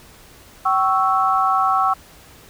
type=chord; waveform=sine; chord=C# diminished; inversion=second; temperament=equal with one note detuned; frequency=766.1 / 1108.7 / 1318.5 Hz; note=G5 / C#6 / E6; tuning=-40 / 0 / 0 cents; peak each=-19 dBFS; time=0.65-1.94 s; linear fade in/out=10 ms; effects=pink hiss -46 dBFS RMS until 2.49 s